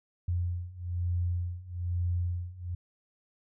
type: beating tone pair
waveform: sine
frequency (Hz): 87.31 / 88.41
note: F2 / F2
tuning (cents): 0 / +22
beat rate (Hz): 1.1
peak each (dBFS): -33 / -31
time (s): 0.28-2.75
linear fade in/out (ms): 5
effects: none